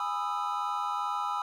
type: chord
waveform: triangle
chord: E major seventh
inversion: first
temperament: just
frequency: 824.1 / 988.9 / 1236.1 / 1318.5 Hz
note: G#5 / B5 / D#6 / E6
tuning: -14 / +2 / -12 / 0 cents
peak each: -33 dBFS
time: 0-1.42 s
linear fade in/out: 2 ms
effects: none